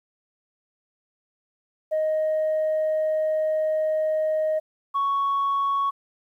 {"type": "tone pair in turn", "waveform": "sine", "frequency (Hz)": [624, 1111.8], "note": ["D#5", "C#6"], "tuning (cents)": [5, 5], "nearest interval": "minor seventh", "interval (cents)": 1000, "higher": "second", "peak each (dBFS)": -19, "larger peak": "neither", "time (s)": [[1.91, 4.6], [4.94, 5.91]], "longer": "first", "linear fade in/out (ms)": 20, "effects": ["tanh soft clip ceiling -18 dBFS", "10-bit"]}